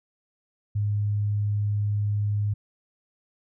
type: tone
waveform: sine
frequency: 103.5 Hz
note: G#2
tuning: 5 cents flat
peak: -22 dBFS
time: 0.75-2.54 s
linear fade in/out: 10 ms
effects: none